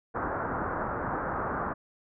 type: low-pass noise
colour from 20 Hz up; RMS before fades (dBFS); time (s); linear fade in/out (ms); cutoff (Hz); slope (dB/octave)
white; -32; 0.14-1.74; 20; 1500; 48
effects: none